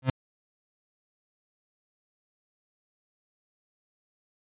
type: tone with exponential growth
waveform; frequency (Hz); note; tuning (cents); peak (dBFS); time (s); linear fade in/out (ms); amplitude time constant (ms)
35% pulse; 130.81; C3; 0; -17; 0.02-0.1; 5; 16
effects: resampled to 8000 Hz